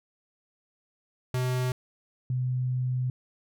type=tone pair in turn; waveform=square / sine; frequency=126.8 / 126.8 Hz; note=B2 / B2; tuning=+46 / +46 cents; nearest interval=unison; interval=0 cents; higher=neither; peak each=-26 / -25 dBFS; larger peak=second; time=1.34-1.72 / 2.3-3.1 s; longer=second; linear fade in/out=2 ms; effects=none